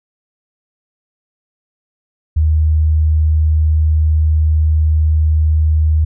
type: tone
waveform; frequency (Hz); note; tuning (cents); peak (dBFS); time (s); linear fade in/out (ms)
sine; 77.78; D#2; 0; -9; 2.36-6.05; 10
effects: none